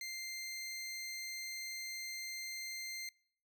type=tone; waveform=20% pulse; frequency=2093 Hz; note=C7; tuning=in tune; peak=-36 dBFS; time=0.01-3.09 s; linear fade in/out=2 ms; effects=noise-tail reverb RT60 0.6 s tail -26 dB re dry